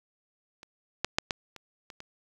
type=clicks; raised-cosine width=0.2 ms; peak=-29 / -9 / -6 / -11 / -27 / -27 / -25 dBFS; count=7; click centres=0.631 / 1.046 / 1.185 / 1.308 / 1.563 / 1.902 / 2.004 s; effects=8-bit